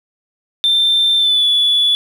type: tone with pitch glide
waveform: sine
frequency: 3571 to 3435 Hz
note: A7 to A7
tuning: +25 to -42 cents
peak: -9 dBFS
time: 0.64-1.95 s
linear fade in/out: 0 ms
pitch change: -67 cents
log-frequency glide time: 1.17-1.46 s
effects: tanh soft clip ceiling -7 dBFS + 7-bit